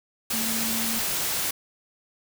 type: tone in noise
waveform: sine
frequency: 225.2 Hz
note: A3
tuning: 40 cents sharp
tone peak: -31 dBFS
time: 0.33-0.99 s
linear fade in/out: 5 ms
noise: white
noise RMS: -27 dBFS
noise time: 0.3-1.51 s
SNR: -7 dB
effects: none